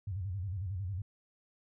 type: tone with vibrato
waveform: sine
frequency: 94.3 Hz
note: F#2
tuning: 33 cents sharp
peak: -34 dBFS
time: 0.07-1.02 s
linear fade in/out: 5 ms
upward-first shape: square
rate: 11 Hz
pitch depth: 130 cents each way
effects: none